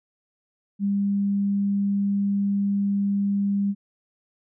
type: tone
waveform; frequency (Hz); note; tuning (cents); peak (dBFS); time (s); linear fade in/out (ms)
sine; 200.1; G3; +36; -20; 0.79-3.75; 50
effects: none